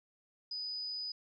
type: tone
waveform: sine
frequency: 4978 Hz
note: D#8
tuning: in tune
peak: -37 dBFS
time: 0.51-1.12 s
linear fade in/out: 5 ms
effects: none